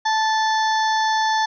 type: harmonic tone with a mistuned harmonic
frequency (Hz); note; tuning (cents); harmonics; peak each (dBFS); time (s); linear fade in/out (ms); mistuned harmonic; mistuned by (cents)
876; A5; -8; 1 / 2 / 4 / 5 / 6 / 7; -18 / -24 / -30 / -32 / -34 / -35; 0.05-1.46; 10; 6; +25
effects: none

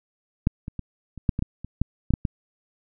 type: clicks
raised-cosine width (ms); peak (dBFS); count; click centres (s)
5; -6 / -20 / -18 / -25 / -7 / -14 / -12 / -22 / -8 / -10 / -6 / -11; 12; 0.471 / 0.681 / 0.793 / 1.177 / 1.292 / 1.391 / 1.424 / 1.646 / 1.816 / 2.106 / 2.138 / 2.252
effects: none

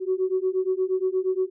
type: beating tone pair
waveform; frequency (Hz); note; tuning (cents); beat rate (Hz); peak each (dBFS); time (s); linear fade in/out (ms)
sine; 370 / 378.5; F#4 / F#4; 0 / +39; 8.5; -24; 0-1.5; 50
effects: tanh soft clip ceiling -14 dBFS

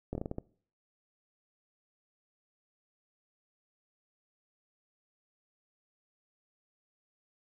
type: slowing click train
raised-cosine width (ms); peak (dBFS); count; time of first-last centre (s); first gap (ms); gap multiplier
2; -22; 7; 0.13-0.384; 22; 1.26
effects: noise-tail reverb RT60 0.5 s tail -22 dB re dry

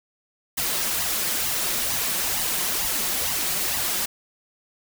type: noise with flanger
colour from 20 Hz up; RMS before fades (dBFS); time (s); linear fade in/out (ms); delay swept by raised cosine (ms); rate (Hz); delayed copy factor
white; -25; 0.57-4.06; 10; 1 to 5.6; 2.2; +0.65
effects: none

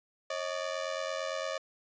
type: ring-modulated tone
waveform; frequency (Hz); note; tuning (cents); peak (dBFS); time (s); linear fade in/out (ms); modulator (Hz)
sawtooth; 587.3; D5; 0; -26; 0.3-1.58; 5; 44.4
effects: resampled to 16000 Hz

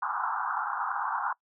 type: band-pass noise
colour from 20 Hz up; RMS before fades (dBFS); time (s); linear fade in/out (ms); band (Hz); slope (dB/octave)
pink; -31; 0.02-1.33; 5; 780 to 1500; 96
effects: noise-tail reverb RT60 0.1 s tail -23 dB re dry

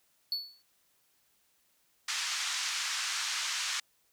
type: tone with exponential decay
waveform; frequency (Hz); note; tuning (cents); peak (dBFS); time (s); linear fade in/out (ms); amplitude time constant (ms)
triangle; 4435; C#8; 0; -26; 0.32-0.62; 1; 65
type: band-pass noise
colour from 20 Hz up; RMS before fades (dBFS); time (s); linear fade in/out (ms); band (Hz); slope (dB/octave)
white; -34; 2.08-3.8; 5; 1100 to 6700; 24
effects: white hiss -71 dBFS RMS until 4.12 s

